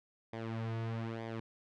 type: tone with flanger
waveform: sawtooth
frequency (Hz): 113.4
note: A#2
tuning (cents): -47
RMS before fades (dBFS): -39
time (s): 0.33-1.4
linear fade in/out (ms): 5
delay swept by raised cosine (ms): 0.72 to 3.82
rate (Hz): 1.1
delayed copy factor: -0.7
effects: low-pass 3000 Hz 12 dB/octave